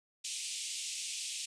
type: band-pass noise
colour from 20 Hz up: white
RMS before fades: -40 dBFS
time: 0.24-1.46 s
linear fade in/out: 10 ms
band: 2400 to 9000 Hz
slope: 48 dB/octave
effects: none